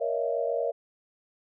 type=tone cluster; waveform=sine; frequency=470 / 559 / 627 / 673 Hz; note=A#4 / C#5 / D#5 / E5; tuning=+14 / +14 / +13 / +36 cents; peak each=-30 / -30 / -33 / -32 dBFS; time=0-0.72 s; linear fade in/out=20 ms; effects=none